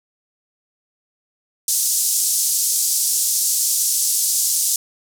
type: band-pass noise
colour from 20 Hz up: pink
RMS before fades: -19 dBFS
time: 1.68-4.76 s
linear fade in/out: 2 ms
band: 5800 to 13000 Hz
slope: 24 dB/octave
effects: none